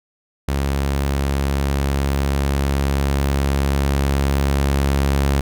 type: tone with level ramp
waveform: sawtooth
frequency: 69.3 Hz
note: C#2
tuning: in tune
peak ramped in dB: -14 to -11 dBFS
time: 0.48-5.41 s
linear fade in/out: 5 ms
effects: none